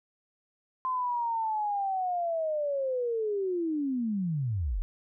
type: linear sweep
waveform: sine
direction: down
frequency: 1038 to 34.21 Hz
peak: -27 dBFS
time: 0.85-4.82 s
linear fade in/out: 0 ms
effects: none